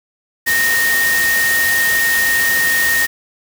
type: tone in noise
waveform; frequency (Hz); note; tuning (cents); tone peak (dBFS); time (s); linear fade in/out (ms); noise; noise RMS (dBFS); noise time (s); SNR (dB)
sine; 1850; A#6; -14; -13; 0.46-3.07; 20; white; -20; 0.46-3.07; +4
effects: none